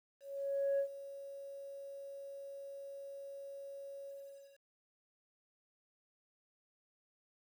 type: tone with ADSR envelope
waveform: sine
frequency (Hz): 555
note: C#5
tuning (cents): +2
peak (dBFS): -28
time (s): 0.2-4.61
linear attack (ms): 590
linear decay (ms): 86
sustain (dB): -17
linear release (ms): 520
effects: tanh soft clip ceiling -28 dBFS + 11-bit